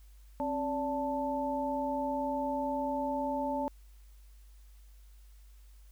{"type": "tone cluster", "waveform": "sine", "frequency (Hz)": [267.7, 577, 881], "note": ["C4", "D5", "A5"], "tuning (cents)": [40, -31, 2], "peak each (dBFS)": [-35, -35, -34], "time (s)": [0.4, 3.68], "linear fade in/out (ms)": 0, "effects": ["added 50 Hz sine -52 dBFS peak until 5.91 s", "white hiss -68 dBFS RMS until 5.91 s"]}